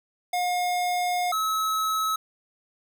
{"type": "tone pair in turn", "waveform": "square", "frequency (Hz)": [716, 1291], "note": ["F5", "E6"], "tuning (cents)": [43, -37], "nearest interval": "minor seventh", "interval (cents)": 1020, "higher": "second", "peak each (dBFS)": -24, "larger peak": "neither", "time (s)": [[0.33, 1.32], [1.32, 2.16]], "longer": "first", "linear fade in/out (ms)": 5, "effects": []}